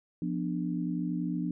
sine chord, B diminished, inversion second, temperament equal with one note detuned, 174.61 / 246.9 / 295.9 Hz, F3 / B3 / D4, 0 / 0 / +13 cents, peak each -32 / -35 / -34 dBFS, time 0.22-1.51 s, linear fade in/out 2 ms, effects none

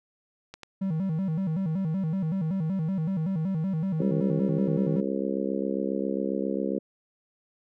clicks, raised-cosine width 0.2 ms, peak -23 dBFS, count 2, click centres 0.54 / 0.633 s
triangle tone with vibrato, 174.7 Hz, F3, 1 cent sharp, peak -23 dBFS, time 0.81-5.01 s, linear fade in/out 10 ms, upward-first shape square, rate 5.3 Hz, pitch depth 170 cents each way
harmonic tone, 67.4 Hz, C#2, 48 cents flat, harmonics 3 / 4 / 5 / 6 / 7 / 8, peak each -31 / -32 / -33 / -34 / -34 / -35 dBFS, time 3.99-6.79 s, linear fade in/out 10 ms
effects none

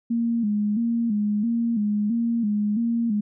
sine tone with vibrato, 220.2 Hz, A3, 2 cents sharp, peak -20 dBFS, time 0.1-3.21 s, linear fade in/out 10 ms, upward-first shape square, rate 1.5 Hz, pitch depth 96 cents each way, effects none

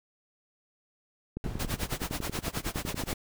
click train, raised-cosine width 3 ms, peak -21 dBFS, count 20, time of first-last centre 1.37-3.129 s, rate 10.8 Hz
brown noise with exponential decay, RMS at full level -33 dBFS, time 1.44-2.64 s, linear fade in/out 1 ms, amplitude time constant 260 ms
pink noise with tremolo, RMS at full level -32 dBFS, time 1.59-3.14 s, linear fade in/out 10 ms, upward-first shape sine, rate 9.4 Hz, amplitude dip 95%
effects none

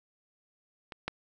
clicks, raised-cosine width 0.3 ms, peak -25 / -16 dBFS, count 2, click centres 0.922 / 1.08 s, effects none

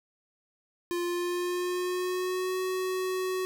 square tone with pitch glide, 349.2 to 372.1 Hz, F4 to F#4, 0 to +10 cents, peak -29 dBFS, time 0.91-3.45 s, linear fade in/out 0 ms, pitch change +110 cents, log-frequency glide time 1.04-2.6 s, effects none

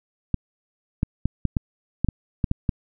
clicks, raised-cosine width 5 ms, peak -8 dBFS, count 10, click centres 0.343 / 1.031 / 1.256 / 1.453 / 1.568 / 2.046 / 2.087 / 2.442 / 2.514 / 2.692 s, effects none

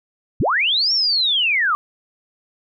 sine linear two-way sweep, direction up then down, 32.08 to 5588 to 1128 Hz, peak -15 dBFS, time 0.4-1.75 s, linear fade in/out 0 ms, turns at 0.93 s, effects none

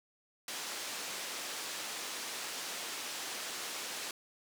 white band-pass noise, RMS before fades -41 dBFS, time 0.48-4.11 s, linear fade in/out 2 ms, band 270 to 7000 Hz, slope 12 dB/octave, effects none

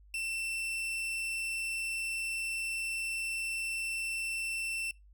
40% pulse tone, 2685 Hz, E7, 31 cents sharp, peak -32 dBFS, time 0.14-4.91 s, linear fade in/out 2 ms, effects noise-tail reverb RT60 0.2 s tail -23 dB re dry + added 50 Hz sine -55 dBFS peak until 5.13 s

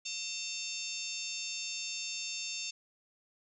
harmonic tone with a mistuned harmonic, 900 Hz, A5, 39 cents sharp, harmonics 3 / 4 / 5 / 6 / 7 / 8, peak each -42 / -44 / -45 / -43 / -43 / -46 dBFS, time 0.05-2.71 s, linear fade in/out 10 ms, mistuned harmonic 7, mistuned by +24 cents, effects none

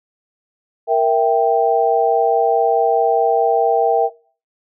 sine chord, E diminished, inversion second, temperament equal, 466.2 / 659.3 / 784 Hz, Bb4 / E5 / G5, 0 / 0 / 0 cents, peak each -16 dBFS, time 0.87-4.1 s, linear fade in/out 50 ms, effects noise-tail reverb RT60 0.4 s tail -20 dB re dry

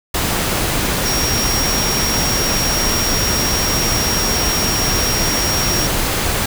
sine tone in noise, 5600 Hz, F8, 4 cents sharp, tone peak -19 dBFS, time 1.05-5.87 s, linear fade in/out 5 ms, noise pink, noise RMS -18 dBFS, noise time 0.14-6.46 s, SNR -4 dB, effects none

